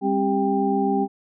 sine tone cluster, 200 / 267.5 / 394.7 / 792 Hz, G3 / C4 / G4 / G5, +35 / +38 / +12 / +18 cents, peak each -24 dBFS, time 0.01-1.08 s, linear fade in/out 50 ms, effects none

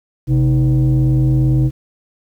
sine tone with frequency modulation, 130.81 Hz, C3, in tune, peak -9 dBFS, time 0.27-1.71 s, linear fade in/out 50 ms, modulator 184 Hz, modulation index 0.69, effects tanh soft clip ceiling -7 dBFS + 8-bit

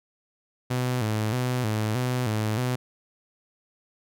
sawtooth tone with vibrato, 116.54 Hz, A#2, in tune, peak -20 dBFS, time 0.7-2.76 s, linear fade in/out 10 ms, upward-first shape square, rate 1.6 Hz, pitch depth 130 cents each way, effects none

